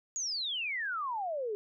sine exponential sweep, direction down, 6870 to 402.4 Hz, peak -32 dBFS, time 0.16-1.55 s, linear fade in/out 0 ms, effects none

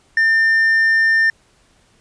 sine tone with tanh clipping, 1800 Hz, A6, 39 cents sharp, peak -12 dBFS, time 0.17-1.3 s, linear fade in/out 2 ms, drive 3 dB, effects pink hiss -56 dBFS RMS until 2 s + resampled to 22050 Hz

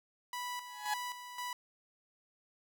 sawtooth tone with tremolo, 985 Hz, B5, 5 cents flat, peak -34 dBFS, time 0.33-1.53 s, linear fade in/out 2 ms, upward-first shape square, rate 1.9 Hz, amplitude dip 60%
30% pulse tone with exponential growth, 841 Hz, G#5, 22 cents sharp, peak -27 dBFS, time 0.66-0.94 s, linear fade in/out 5 ms, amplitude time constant 59 ms
effects none

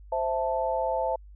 sine chord, A minor, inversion first, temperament equal, 523.3 / 659.3 / 880 Hz, C5 / E5 / A5, 0 / 0 / 0 cents, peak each -29 dBFS, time 0.12-1.16 s, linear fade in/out 5 ms, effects added 50 Hz sine -45 dBFS peak until 1.35 s

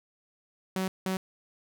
sawtooth tone bursts at uneven times, 188.2 Hz, F#3, 30 cents sharp, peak -24 dBFS, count 2, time 0.76-0.88 / 1.06-1.17 s, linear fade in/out 2 ms, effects none

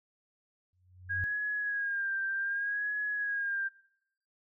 sine tone with exponential growth, 91 Hz, F#2, 28 cents flat, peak -32 dBFS, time 0.73-1.24 s, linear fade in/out 0 ms, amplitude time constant 110 ms
sine tone with vibrato, 1630 Hz, G#6, 33 cents flat, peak -30 dBFS, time 1.09-3.69 s, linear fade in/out 20 ms, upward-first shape sine, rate 0.65 Hz, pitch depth 58 cents each way
effects noise-tail reverb RT60 0.7 s tail -22 dB re dry

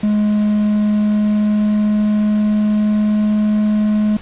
triangle tone with pitch glide, 210 to 211.7 Hz, G#3 to G#3, +19 to +33 cents, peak -10 dBFS, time 0.03-4.17 s, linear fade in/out 5 ms, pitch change +14 cents, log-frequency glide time 0.79-3.55 s, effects pink hiss -37 dBFS RMS until 4.21 s + resampled to 8000 Hz

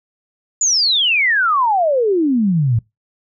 sine exponential sweep, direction down, 7080 to 107.3 Hz, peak -12 dBFS, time 0.61-2.79 s, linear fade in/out 5 ms, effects noise-tail reverb RT60 0.2 s tail -23 dB re dry

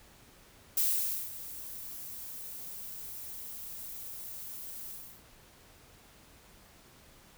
violet noise with ADSR envelope, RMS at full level -27 dBFS, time 0.77-5.23 s, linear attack 4 ms, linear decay 520 ms, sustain -16 dB, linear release 330 ms, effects pink hiss -58 dBFS RMS until 7.37 s

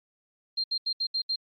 sine tone bursts at uneven times, 4186 Hz, C8, in tune, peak -25 dBFS, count 6, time 0.57-0.64 / 0.71-0.78 / 0.86-0.93 / 1-1.07 / 1.14-1.22 / 1.29-1.36 s, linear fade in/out 10 ms, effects MP3 32 kbps

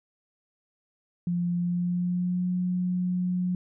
sine tone with pitch glide, 174.61 to 180.56 Hz, F3 to F#3, 0 to -42 cents, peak -24 dBFS, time 1.27-3.55 s, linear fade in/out 2 ms, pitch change +58 cents, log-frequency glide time 1.56-2.48 s, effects none

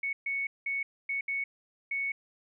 sine tone bursts at uneven times, 2217 Hz, C#7, in tune, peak -29 dBFS, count 6, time 0.03-0.13 / 0.26-0.47 / 0.66-0.83 / 1.09-1.21 / 1.28-1.44 / 1.91-2.12 s, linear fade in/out 5 ms, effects none

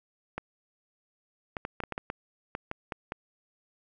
clicks, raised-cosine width 0.5 ms, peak -18 dBFS, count 12, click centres 0.38 / 1.568 / 1.651 / 1.803 / 1.837 / 1.923 / 1.979 / 2.101 / 2.551 / 2.714 / 2.922 / 3.121 s, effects none

